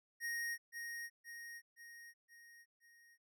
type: tone with echo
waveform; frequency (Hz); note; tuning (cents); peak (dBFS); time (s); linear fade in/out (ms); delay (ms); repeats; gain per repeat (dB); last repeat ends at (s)
square; 1868; A#6; +3; -39; 0.2-0.58; 50; 520; 5; -5; 3.18
effects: none